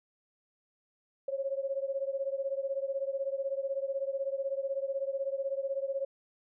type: beating tone pair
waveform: sine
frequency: 540 / 556 Hz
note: C#5 / C#5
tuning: -45 / +5 cents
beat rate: 16 Hz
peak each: -33 / -35 dBFS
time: 1.28-6.05 s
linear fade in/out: 5 ms
effects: none